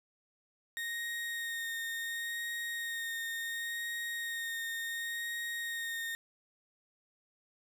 35% pulse tone with vibrato, 1855 Hz, A#6, 9 cents flat, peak -34 dBFS, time 0.77-6.15 s, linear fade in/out 0 ms, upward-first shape sine, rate 0.7 Hz, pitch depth 15 cents each way, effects none

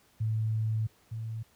sine tone pair in turn, 110 / 111.99 Hz, A2 / A2, 0 / +31 cents, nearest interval unison, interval 31 cents, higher second, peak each -26 / -33 dBFS, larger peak first, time 0.2-0.87 / 1.11-1.43 s, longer first, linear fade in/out 10 ms, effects pink hiss -64 dBFS RMS until 1.55 s + high-pass 60 Hz 12 dB/octave

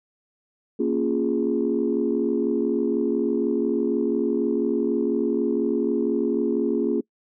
sine chord, Bb minor seventh, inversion none, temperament equal, 233.1 / 277.2 / 349.2 / 415.3 Hz, Bb3 / Db4 / F4 / Ab4, 0 / 0 / 0 / 0 cents, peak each -25 dBFS, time 0.79-7.01 s, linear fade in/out 10 ms, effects noise-tail reverb RT60 0.1 s tail -24 dB re dry + tanh soft clip ceiling -11 dBFS

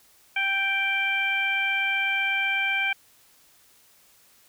harmonic tone, 784 Hz, G5, in tune, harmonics 1 / 2 / 3 / 4, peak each -33 / -28 / -24 / -33 dBFS, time 0.36-2.93 s, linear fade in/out 5 ms, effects white hiss -58 dBFS RMS until 4.48 s

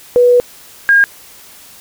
sine tone pair in turn, 489.3 / 1620.8 Hz, B4 / G#6, -16 / -43 cents, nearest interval octave + major sixth, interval 2073 cents, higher second, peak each -5 dBFS, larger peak neither, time 0.16-0.4 / 0.89-1.04 s, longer first, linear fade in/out 0 ms, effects white hiss -39 dBFS RMS until 1.8 s

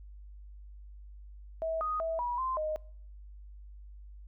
sine tone with pitch steps, 648 / 1244 / 653 / 969 / 1040 / 619 Hz, E5 / D#6 / E5 / B5 / C6 / D#5, -30 / -1 / -17 / -33 / -11 / -9 cents, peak -30 dBFS, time 1.62-2.76 s, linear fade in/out 0 ms, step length 190 ms, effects noise-tail reverb RT60 0.6 s tail -25 dB re dry + added 50 Hz sine -46 dBFS peak until 4.27 s

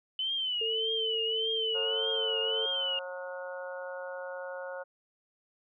sine tone with vibrato, 3020 Hz, F#7, 35 cents sharp, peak -29 dBFS, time 0.19-2.99 s, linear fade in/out 2 ms, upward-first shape triangle, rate 1.7 Hz, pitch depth 120 cents each way
sine tone, 446.2 Hz, A4, 24 cents sharp, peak -33 dBFS, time 0.61-2.66 s, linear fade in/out 5 ms
harmonic tone, 181.1 Hz, F#3, 37 cents flat, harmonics 3 / 4 / 5 / 6 / 7 / 8, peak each -38 / -49 / -47 / -52 / -52 / -44 dBFS, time 1.74-4.84 s, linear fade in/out 20 ms
effects none

